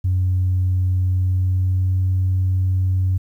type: tone with pitch glide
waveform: sine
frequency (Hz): 92 to 93.07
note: F#2 to F#2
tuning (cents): -9 to +11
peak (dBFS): -14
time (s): 0.04-3.18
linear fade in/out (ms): 10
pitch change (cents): +20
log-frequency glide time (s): 1.05-2.06
effects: tanh soft clip ceiling -12 dBFS + 9-bit